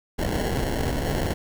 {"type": "noise with sample-and-hold", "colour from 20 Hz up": "pink", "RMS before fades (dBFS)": -25, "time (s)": [0.18, 1.34], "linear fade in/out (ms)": 20, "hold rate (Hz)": 1225, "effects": []}